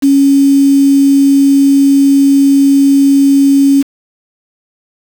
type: tone with quantisation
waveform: sine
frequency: 277.2 Hz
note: C#4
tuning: in tune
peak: -4 dBFS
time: 0.02-3.83 s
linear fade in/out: 20 ms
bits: 4
effects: none